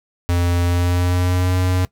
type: tone with pitch glide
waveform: square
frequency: 87.31 to 91.49 Hz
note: F2 to F#2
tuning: 0 to -19 cents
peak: -16 dBFS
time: 0.29-1.85 s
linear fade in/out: 0 ms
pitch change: +81 cents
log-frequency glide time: 0.64-1.57 s
effects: noise-tail reverb RT60 0.1 s tail -19 dB re dry